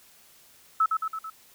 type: tone with echo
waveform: sine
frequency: 1304 Hz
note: E6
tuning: 19 cents flat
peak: -18 dBFS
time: 0.8-0.86 s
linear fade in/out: 5 ms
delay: 110 ms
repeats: 4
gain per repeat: -4 dB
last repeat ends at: 1.3 s
effects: white hiss -56 dBFS RMS until 1.54 s